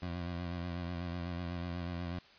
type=tone with vibrato; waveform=20% pulse; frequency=87.31 Hz; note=F2; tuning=in tune; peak=-32 dBFS; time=0.02-2.19 s; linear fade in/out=5 ms; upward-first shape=sine; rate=8.1 Hz; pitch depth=46 cents each way; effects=white hiss -59 dBFS RMS until 2.38 s + resampled to 11025 Hz